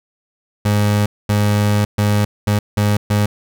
30% pulse tone bursts at uneven times, 103.83 Hz, G#2, in tune, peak -10 dBFS, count 6, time 0.65-1.06 / 1.29-1.85 / 1.98-2.25 / 2.47-2.59 / 2.77-2.97 / 3.1-3.26 s, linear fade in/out 5 ms, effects none

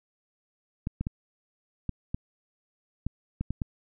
clicks, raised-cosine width 5 ms, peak -17 dBFS, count 9, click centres 0.871 / 1.01 / 1.069 / 1.893 / 2.145 / 3.066 / 3.41 / 3.506 / 3.618 s, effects none

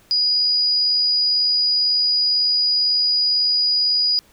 sine tone, 4911 Hz, D#8, 23 cents flat, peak -15 dBFS, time 0.11-4.19 s, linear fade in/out 0 ms, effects pink hiss -54 dBFS RMS until 4.32 s

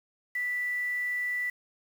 sine tone with quantisation, 1971 Hz, B6, 4 cents flat, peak -28 dBFS, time 0.35-1.5 s, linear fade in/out 5 ms, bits 8, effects none

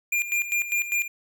square tone with tremolo, 2402 Hz, D7, 38 cents sharp, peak -22 dBFS, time 0.12-1.08 s, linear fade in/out 5 ms, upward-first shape square, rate 5 Hz, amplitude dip 70%, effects none

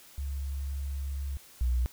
sine tone pair in turn, 69.3 / 61.31 Hz, C#2 / B1, 0 / -12 cents, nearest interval major second, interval 212 cents, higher first, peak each -31 / -24 dBFS, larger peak second, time 0.18-1.37 / 1.61-1.86 s, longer first, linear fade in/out 0 ms, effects white hiss -54 dBFS RMS until 1.92 s

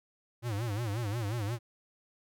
square tone with vibrato, 110 Hz, A2, in tune, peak -32 dBFS, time 0.42-1.59 s, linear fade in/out 50 ms, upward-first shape sine, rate 5.6 Hz, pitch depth 180 cents each way, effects none

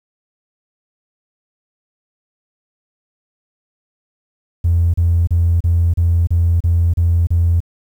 triangle tone bursts, 85 Hz, F2, 46 cents flat, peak -7 dBFS, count 9, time 4.64-7.604 s, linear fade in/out 10 ms, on 300 ms, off 33 ms, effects tanh soft clip ceiling -8 dBFS + 8-bit

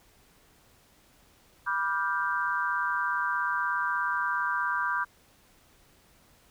sine chord, G dominant seventh, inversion first, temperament just, 980 / 1176 / 1411.2 / 1568 Hz, B5 / D6 / F6 / G6, -14 / +2 / +18 / 0 cents, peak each -32 / -31 / -34 / -30 dBFS, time 1.66-5.05 s, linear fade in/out 20 ms, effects pink hiss -61 dBFS RMS until 6.5 s

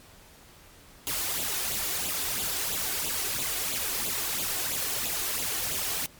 white noise with flanger, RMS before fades -30 dBFS, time 1.07-6.06 s, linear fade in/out 0 ms, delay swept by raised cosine 0.27 to 2.77 ms, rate 3 Hz, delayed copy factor +0.65, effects pink hiss -53 dBFS RMS until 6.19 s + MP3 96 kbps

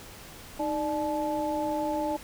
sine tone cluster, 309.5 / 594 / 865 Hz, D#4 / D5 / A5, -9 / +20 / -30 cents, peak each -31 dBFS, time 0.59-2.17 s, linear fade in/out 10 ms, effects pink hiss -46 dBFS RMS until 2.23 s

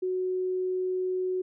sine tone, 369.4 Hz, F#4, 3 cents flat, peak -26 dBFS, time 0.02-1.42 s, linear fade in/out 10 ms, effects none

